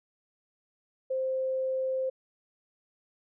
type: tone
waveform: sine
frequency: 523.3 Hz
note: C5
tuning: in tune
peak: -27 dBFS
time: 1.1-2.1 s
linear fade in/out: 10 ms
effects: none